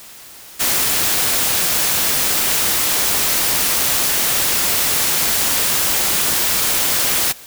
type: noise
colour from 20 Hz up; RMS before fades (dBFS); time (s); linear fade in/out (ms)
white; -17; 0.59-7.33; 20
effects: white hiss -39 dBFS RMS until 7.46 s